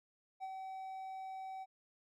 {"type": "tone with ADSR envelope", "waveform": "triangle", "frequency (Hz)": 763, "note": "G5", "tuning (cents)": -47, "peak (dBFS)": -37, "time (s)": [0.4, 1.66], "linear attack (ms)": 35, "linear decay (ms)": 39, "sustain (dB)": -4, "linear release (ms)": 37, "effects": []}